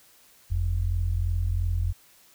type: tone pair together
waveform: sine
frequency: 44.39 / 87.31 Hz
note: F1 / F2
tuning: +29 / 0 cents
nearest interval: octave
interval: 1171 cents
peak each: -26 / -25 dBFS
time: 0.5-1.93 s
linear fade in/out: 20 ms
effects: white hiss -57 dBFS RMS until 2.34 s